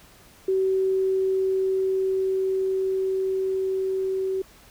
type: tone with level ramp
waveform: sine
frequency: 380.8 Hz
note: F#4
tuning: 50 cents sharp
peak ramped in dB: -19 to -23 dBFS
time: 0.48-4.42 s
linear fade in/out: 5 ms
effects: pink hiss -52 dBFS RMS until 4.7 s